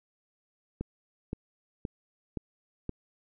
click train, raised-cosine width 3 ms, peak -20 dBFS, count 5, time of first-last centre 0.81-2.893 s, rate 1.92 Hz, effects none

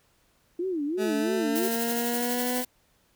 sine tone with vibrato, 329.6 Hz, E4, in tune, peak -26 dBFS, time 0.59-1.68 s, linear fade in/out 5 ms, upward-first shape sine, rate 3 Hz, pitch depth 250 cents each way
20% pulse linear sweep, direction up, 212.5 to 251.1 Hz, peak -22 dBFS, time 0.97-2.65 s, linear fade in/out 50 ms
blue noise with tremolo, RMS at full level -31 dBFS, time 1.55-2.65 s, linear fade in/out 10 ms, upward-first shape sine, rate 12 Hz, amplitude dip 45%
effects pink hiss -66 dBFS RMS until 3.15 s

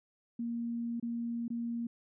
sine tone with dropouts, 234.4 Hz, A#3, 10 cents sharp, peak -33 dBFS, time 0.39-1.87 s, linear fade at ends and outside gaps 5 ms, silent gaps 0.999-1.026 / 1.481-1.502 s, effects none

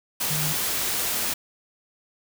sine tone in noise, 152.7 Hz, D#3, 32 cents flat, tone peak -28 dBFS, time 0.3-0.53 s, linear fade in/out 10 ms, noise white, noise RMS -26 dBFS, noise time 0.2-1.34 s, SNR -5 dB, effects none

